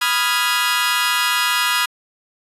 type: chord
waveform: 20% pulse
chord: F half-diminished seventh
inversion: second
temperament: equal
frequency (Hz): 987.8 / 1244.5 / 1396.9 / 1661.2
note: Cb6 / Eb6 / F6 / Ab6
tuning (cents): 0 / 0 / 0 / 0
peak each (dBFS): -17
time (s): 0.01-1.86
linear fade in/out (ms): 10
effects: resampled to 32000 Hz